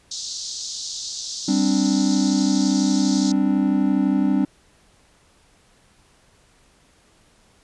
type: band-pass noise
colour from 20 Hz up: white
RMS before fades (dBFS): -31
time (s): 0.11-3.32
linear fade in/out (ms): 5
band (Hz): 3800 to 6800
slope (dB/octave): 48
type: chord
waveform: triangle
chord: G suspended fourth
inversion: none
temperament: equal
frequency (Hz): 196 / 261.6 / 293.7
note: G3 / C4 / D4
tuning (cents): 0 / 0 / 0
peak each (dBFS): -19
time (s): 1.48-4.45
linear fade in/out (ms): 5
effects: pink hiss -57 dBFS RMS until 7.63 s + resampled to 24000 Hz